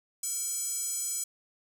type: tone with high-pass filter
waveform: square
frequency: 461.4 Hz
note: A#4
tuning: 18 cents flat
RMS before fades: -33 dBFS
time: 0.23-1.24 s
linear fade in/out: 5 ms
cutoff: 7600 Hz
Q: 4.2
effects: none